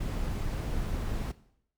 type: noise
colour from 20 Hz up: brown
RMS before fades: -32 dBFS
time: 0-1.32 s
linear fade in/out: 10 ms
effects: noise-tail reverb RT60 0.7 s tail -17 dB re dry